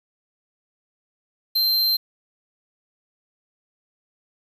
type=tone; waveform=square; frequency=4137 Hz; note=C8; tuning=20 cents flat; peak=-18 dBFS; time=1.55-1.97 s; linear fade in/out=10 ms; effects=8-bit